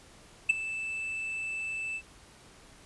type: tone with ADSR envelope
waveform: triangle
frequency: 2639 Hz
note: E7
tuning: 1 cent sharp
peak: -15 dBFS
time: 0.49-2.02 s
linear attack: 10 ms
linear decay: 15 ms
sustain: -16 dB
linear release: 61 ms
effects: pink hiss -55 dBFS RMS until 2.85 s + resampled to 24000 Hz